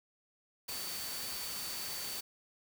sine tone in noise, 4537 Hz, C#8, 39 cents sharp, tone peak -44 dBFS, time 0.68-2.21 s, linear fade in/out 10 ms, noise white, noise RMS -41 dBFS, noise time 0.68-2.21 s, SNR -6 dB, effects none

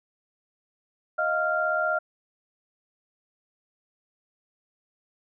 sine tone cluster, 627 / 703 / 1390 Hz, D#5 / F5 / F6, +13 / +11 / -9 cents, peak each -27 / -30 / -25 dBFS, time 1.18-1.99 s, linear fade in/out 10 ms, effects none

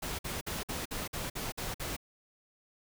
pink noise bursts, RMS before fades -37 dBFS, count 9, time 0.02-1.966 s, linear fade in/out 10 ms, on 170 ms, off 52 ms, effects none

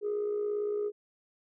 sine tone with amplitude modulation, 415.3 Hz, G#4, in tune, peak -25 dBFS, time 0.01-0.92 s, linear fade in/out 50 ms, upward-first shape sine, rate 57.7 Hz, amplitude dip 55%, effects tanh soft clip ceiling -25 dBFS

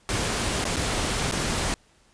pink noise with dropouts, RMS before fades -26 dBFS, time 0.09-1.74 s, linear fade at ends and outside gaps 0 ms, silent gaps 0.641-0.653 / 0.761-0.767 / 1.312-1.322 s, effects pink hiss -60 dBFS RMS until 2.13 s + resampled to 22050 Hz

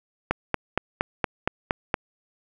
click train, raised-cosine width 0.5 ms, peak -6 dBFS, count 8, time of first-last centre 0.31-1.942 s, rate 4.29 Hz, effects none

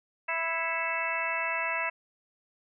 harmonic tone with a mistuned harmonic, 329.8 Hz, E4, 1 cent sharp, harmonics 2 / 3 / 4 / 5 / 6 / 7 / 8, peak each -37 / -35 / -38 / -37 / -36 / -36 / -33 dBFS, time 0.28-1.9 s, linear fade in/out 10 ms, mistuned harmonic 7, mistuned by -81 cents, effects none

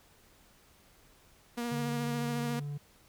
sawtooth tone with vibrato, 237.6 Hz, A#3, 33 cents sharp, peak -29 dBFS, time 1.57-2.6 s, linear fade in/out 10 ms, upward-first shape triangle, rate 14 Hz, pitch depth 23 cents each way
triangle tone, 144.9 Hz, D3, 23 cents flat, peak -33 dBFS, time 1.71-2.78 s, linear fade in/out 10 ms
effects pink hiss -62 dBFS RMS until 3.08 s

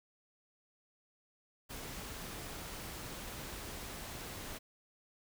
pink noise, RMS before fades -45 dBFS, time 1.69-4.59 s, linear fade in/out 20 ms, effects none

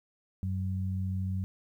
sine tone pair together, 94.1 / 188.2 Hz, F#2 / F#3, +30 / +30 cents, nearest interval octave, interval 1200 cents, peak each -30 / -36 dBFS, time 0.43-1.44 s, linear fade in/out 0 ms, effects 11-bit

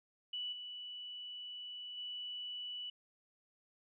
sine tone with level steps, 2960 Hz, F#7, in tune, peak -38 / -44 / -41 dBFS, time 0.33-2.9 s, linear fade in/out 5 ms, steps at 0.52 / 1.97 s, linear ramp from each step 10 ms, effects none

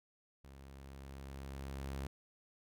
sawtooth tone with level ramp, 68 Hz, C#2, 33 cents flat, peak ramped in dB -50 to -35 dBFS, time 0.44-2.07 s, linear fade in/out 5 ms, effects none

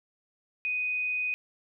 sine tone, 2493 Hz, D#7, 3 cents sharp, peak -27 dBFS, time 0.65-1.34 s, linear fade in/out 0 ms, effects none

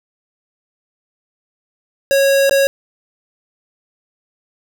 square tone with dropouts, 550 Hz, C#5, 14 cents flat, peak -11 dBFS, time 2.11-2.67 s, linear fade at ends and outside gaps 0 ms, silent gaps 2.495-2.51 s, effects none

